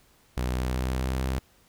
sawtooth tone with pitch glide, 62.4 to 65.16 Hz, B1 to C2, +19 to -7 cents, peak -22 dBFS, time 0.37-1.39 s, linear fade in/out 0 ms, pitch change +74 cents, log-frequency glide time 0.48-1.24 s, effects pink hiss -61 dBFS RMS until 1.68 s

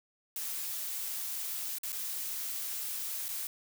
blue noise with dropouts, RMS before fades -37 dBFS, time 0.36-3.47 s, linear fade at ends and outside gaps 2 ms, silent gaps 1.785-1.833 / 1.921-1.927 / 3.283-3.288 s, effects none

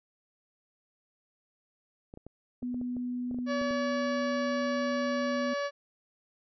clicks, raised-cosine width 2 ms, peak -31 dBFS, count 12, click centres 2.139 / 2.174 / 2.266 / 2.627 / 2.744 / 2.814 / 2.967 / 3.312 / 3.345 / 3.387 / 3.615 / 3.709 s
sine tone, 246.9 Hz, B3, in tune, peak -31 dBFS, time 2.62-5.54 s, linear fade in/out 10 ms
harmonic tone, 570 Hz, C#5, 48 cents sharp, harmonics 1 / 2 / 3 / 4 / 5 / 6 / 7 / 8 / 9 / 10, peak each -31 / -37 / -38 / -46 / -48 / -52 / -51 / -48 / -56 / -52 dBFS, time 3.46-5.71 s, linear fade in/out 50 ms
effects none

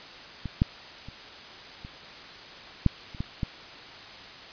clicks, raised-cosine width 5 ms, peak -20 / -8 / -29 / -28 / -7 / -29 / -17 / -15 dBFS, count 8, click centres 0.457 / 0.619 / 1.086 / 1.849 / 2.863 / 3.148 / 3.205 / 3.432 s, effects white hiss -44 dBFS RMS until 4.52 s + resampled to 11025 Hz

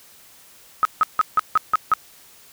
sine tone bursts, 1273 Hz, D#6, 39 cents sharp, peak -12 dBFS, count 7, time 0.83-1.937 s, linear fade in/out 0 ms, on 21 ms, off 160 ms, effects white hiss -49 dBFS RMS until 2.52 s

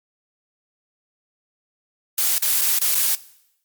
blue noise with dropouts, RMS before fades -19 dBFS, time 2.18-3.15 s, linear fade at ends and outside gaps 1 ms, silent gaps 2.381-2.423 / 2.613-2.617 / 2.787-2.815 / 2.947-2.952 s, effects noise-tail reverb RT60 0.8 s tail -19 dB re dry + MP3 96 kbps

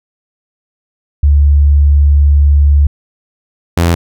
sine / sawtooth tone pair in turn, 72 / 85.13 Hz, D2 / F2, -34 / -44 cents, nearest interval minor third, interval 290 cents, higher second, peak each -4 dBFS, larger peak neither, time 1.23-2.87 / 3.77-3.95 s, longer first, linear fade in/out 5 ms, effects none

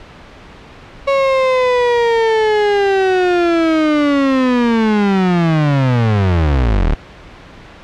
35% pulse linear sweep, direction down, 555 to 33.05 Hz, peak -9 dBFS, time 1.07-6.95 s, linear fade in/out 10 ms, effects pink hiss -37 dBFS RMS until 7.83 s + low-pass 3000 Hz 12 dB/octave

